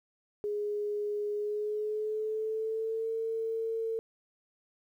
sine tone with pitch glide, 415.3 to 450.3 Hz, G#4 to A4, 0 to +40 cents, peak -30 dBFS, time 0.44-3.99 s, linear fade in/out 0 ms, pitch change +140 cents, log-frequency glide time 1.34-3.09 s, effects 11-bit

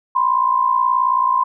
sine tone pair together, 987.8 / 1046.5 Hz, B5 / C6, 0 / 0 cents, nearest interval minor second, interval 100 cents, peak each -18 / -15 dBFS, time 0.15-1.44 s, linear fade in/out 10 ms, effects none

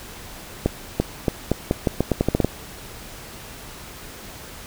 accelerating click train, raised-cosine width 2 ms, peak -4 dBFS, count 13, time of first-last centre 0.66-2.446 s, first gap 340 ms, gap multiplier 0.83, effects pink hiss -39 dBFS RMS until 4.66 s

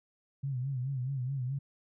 sine tone with vibrato, 131.4 Hz, C3, 8 cents sharp, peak -31 dBFS, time 0.43-1.59 s, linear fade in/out 10 ms, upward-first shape sine, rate 4.7 Hz, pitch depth 110 cents each way, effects none

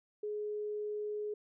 sine tone, 419.9 Hz, G#4, 19 cents sharp, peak -35 dBFS, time 0.23-1.34 s, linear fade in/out 5 ms, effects none

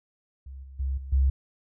sine tone with level steps, 67 Hz, C2, 42 cents sharp, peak -38 / -42 / -25 / -35 / -18 dBFS, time 0.46-1.3 s, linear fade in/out 5 ms, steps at 0.63 / 0.79 / 0.97 / 1.12 s, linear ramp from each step 10 ms, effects none

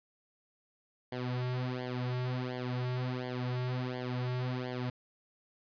sawtooth tone with flanger, 125.6 Hz, B2, 30 cents sharp, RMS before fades -35 dBFS, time 1.12-4.9 s, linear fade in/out 5 ms, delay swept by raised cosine 0.77 to 4.07 ms, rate 1.4 Hz, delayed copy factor -0.9, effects resampled to 11025 Hz + 11-bit

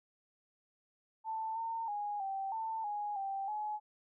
sine tone with pitch steps, 886 / 909 / 825 / 778 / 892 / 829 / 783 / 846 Hz, A5 / A#5 / G#5 / G5 / A5 / G#5 / G5 / G#5, +12 / -44 / -12 / -13 / +23 / -3 / -2 / +32 cents, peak -35 dBFS, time 1.24-3.8 s, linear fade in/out 50 ms, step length 320 ms, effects none

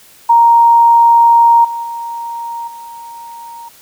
sine tone with level steps, 933 Hz, A#5, 1 cent sharp, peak -4 / -18 / -20 / -28 dBFS, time 0.29-3.69 s, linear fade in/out 10 ms, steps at 1.64 / 1.83 / 2.67 s, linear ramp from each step 10 ms, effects white hiss -43 dBFS RMS until 3.81 s

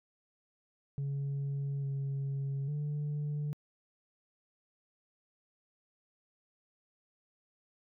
sine tone with pitch steps, 139.7 / 137.8 / 147.6 Hz, C#3 / C#3 / D3, +14 / -10 / +9 cents, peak -30 dBFS, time 0.98-3.53 s, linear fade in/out 0 ms, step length 850 ms, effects tanh soft clip ceiling -31 dBFS

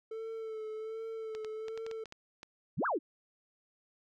triangle tone with vibrato, 441.4 Hz, A4, 5 cents sharp, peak -36 dBFS, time 0.11-2.04 s, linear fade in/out 5 ms, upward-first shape sine, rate 1.3 Hz, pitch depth 31 cents each way
clicks, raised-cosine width 0.2 ms, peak -29 dBFS, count 9, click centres 1.35 / 1.447 / 1.683 / 1.776 / 1.865 / 1.913 / 2.057 / 2.124 / 2.431 s
sine exponential two-way sweep, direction up then down, 98 to 1661.2 to 257.6 Hz, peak -29 dBFS, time 2.77-2.99 s, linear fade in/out 20 ms, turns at 2.86 s
effects none

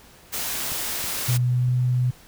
white noise, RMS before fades -28 dBFS, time 0.32-1.38 s, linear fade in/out 20 ms
click train, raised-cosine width 5 ms, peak -28 dBFS, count 4, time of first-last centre 0.72-1.685 s, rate 3.11 Hz
sine tone with pitch glide, 123.47 to 125.05 Hz, B2 to B2, 0 to +22 cents, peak -18 dBFS, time 1.28-2.11 s, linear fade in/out 10 ms, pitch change +22 cents, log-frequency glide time 1.38-1.74 s
effects pink hiss -50 dBFS RMS until 2.27 s

